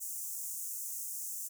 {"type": "high-pass noise", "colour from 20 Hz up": "pink", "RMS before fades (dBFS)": -40, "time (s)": [0, 1.49], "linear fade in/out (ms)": 20, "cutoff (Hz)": 6500, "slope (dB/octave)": 48, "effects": []}